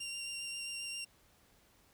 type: tone with vibrato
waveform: 20% pulse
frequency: 2773 Hz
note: F7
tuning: 13 cents flat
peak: -34 dBFS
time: 0-1.05 s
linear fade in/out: 10 ms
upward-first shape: sine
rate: 7.5 Hz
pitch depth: 12 cents each way
effects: pink hiss -67 dBFS RMS until 1.93 s